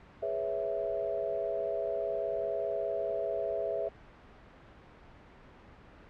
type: chord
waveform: sine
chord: C# minor seventh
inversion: second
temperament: equal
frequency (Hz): 415.3 / 493.9 / 554.4 / 659.3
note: G#4 / B4 / C#5 / E5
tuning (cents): 0 / 0 / 0 / 0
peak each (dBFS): -37 / -39 / -37 / -33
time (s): 0.22-3.89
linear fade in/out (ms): 10
effects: pink hiss -54 dBFS RMS until 6.09 s + low-pass 2000 Hz 12 dB/octave